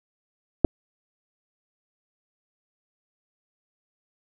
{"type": "clicks", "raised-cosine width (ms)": 2, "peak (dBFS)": -4, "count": 2, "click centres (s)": [0.646, 0.649], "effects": []}